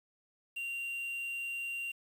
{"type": "tone with quantisation", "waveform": "triangle", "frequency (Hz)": 2765, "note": "F7", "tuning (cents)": -18, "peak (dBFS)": -34, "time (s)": [0.56, 1.92], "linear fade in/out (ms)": 10, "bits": 9, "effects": []}